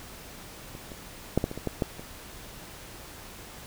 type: clicks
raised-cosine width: 2 ms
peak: -28 / -27 / -8 / -12 / -22 / -22 / -14 / -11 / -26 dBFS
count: 9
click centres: 0.751 / 0.918 / 1.376 / 1.441 / 1.514 / 1.576 / 1.673 / 1.822 / 1.995 s
effects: pink hiss -45 dBFS RMS until 3.66 s